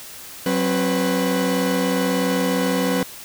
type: tone cluster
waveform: 40% pulse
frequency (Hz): 185.8 / 267.2 / 494.4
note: F#3 / C4 / B4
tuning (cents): +7 / +36 / +2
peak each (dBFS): -22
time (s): 0.46-3.03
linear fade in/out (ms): 2
effects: white hiss -38 dBFS RMS until 3.24 s